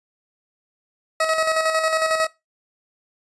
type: tone with tremolo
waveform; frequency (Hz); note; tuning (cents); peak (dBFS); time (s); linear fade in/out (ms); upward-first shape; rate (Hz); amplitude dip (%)
20% pulse; 639; D#5; +46; -12; 1.2-2.27; 5; square; 11; 45
effects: noise-tail reverb RT60 0.2 s tail -19 dB re dry + resampled to 24000 Hz